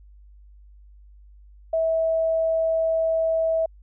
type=tone; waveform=sine; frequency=650 Hz; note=E5; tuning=24 cents flat; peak=-19 dBFS; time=1.73-3.66 s; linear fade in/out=5 ms; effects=added 50 Hz sine -46 dBFS peak until 3.82 s